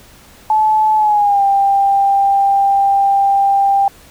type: tone with pitch glide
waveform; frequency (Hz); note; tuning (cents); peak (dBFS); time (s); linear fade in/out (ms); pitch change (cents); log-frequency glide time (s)
sine; 864 to 792.3; A5 to G5; -32 to +18; -9; 0.5-3.88; 2; -150; 0.96-1.43
effects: pink hiss -43 dBFS RMS until 4.1 s